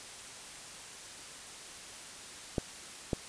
clicks, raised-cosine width 2 ms, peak -16 dBFS, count 2, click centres 2.582 / 3.132 s, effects white hiss -47 dBFS RMS until 3.28 s + resampled to 22050 Hz

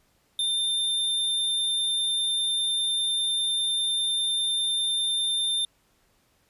square tone, 3595 Hz, A7, 36 cents sharp, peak -24 dBFS, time 0.39-5.65 s, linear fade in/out 2 ms, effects pink hiss -66 dBFS RMS until 6.49 s + resampled to 32000 Hz

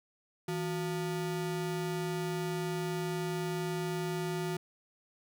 square ring-modulated tone, 264.3 Hz, C4, 18 cents sharp, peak -30 dBFS, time 0.48-4.57 s, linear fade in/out 5 ms, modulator 102 Hz, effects none

